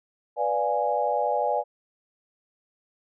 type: chord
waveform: sine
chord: B diminished seventh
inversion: none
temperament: equal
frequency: 493.9 / 587.3 / 698.5 / 830.6 Hz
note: B4 / D5 / F5 / Ab5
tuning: 0 / 0 / 0 / 0 cents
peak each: -29 / -27 / -29 / -26 dBFS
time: 0.36-1.64 s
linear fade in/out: 50 ms
effects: none